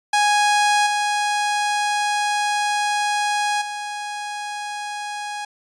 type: tone with level steps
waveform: sawtooth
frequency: 829 Hz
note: G#5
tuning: 3 cents flat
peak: -11 / -15 / -23 dBFS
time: 0.13-5.45 s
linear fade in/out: 5 ms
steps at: 0.86 / 3.61 s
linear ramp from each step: 10 ms
effects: resampled to 22050 Hz